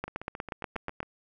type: two click trains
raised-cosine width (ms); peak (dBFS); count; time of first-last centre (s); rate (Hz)
0.5; -17 / -24; 9 / 8; 0.04-1.004 / 0.08-1.03; 8.3 / 7.37
effects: none